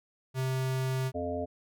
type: tone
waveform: square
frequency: 130.81 Hz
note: C3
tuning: in tune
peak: -29 dBFS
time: 0.34-1.12 s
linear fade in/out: 50 ms
type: harmonic tone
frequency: 87.31 Hz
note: F2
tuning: in tune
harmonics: 1 / 3 / 5 / 7 / 8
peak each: -39 / -37 / -37 / -35 / -39 dBFS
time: 1.14-1.46 s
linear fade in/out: 20 ms
effects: none